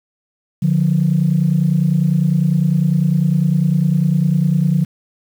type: tone pair together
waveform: sine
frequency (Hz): 147.44 / 177.4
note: D3 / F3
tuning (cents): +7 / +27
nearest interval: minor third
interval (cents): 320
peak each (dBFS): -14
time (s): 0.62-4.85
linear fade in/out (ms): 10
effects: tanh soft clip ceiling -5 dBFS + 7-bit